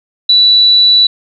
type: tone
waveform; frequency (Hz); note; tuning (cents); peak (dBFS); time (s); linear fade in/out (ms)
sine; 3951; B7; 0; -4; 0.29-1.07; 5
effects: none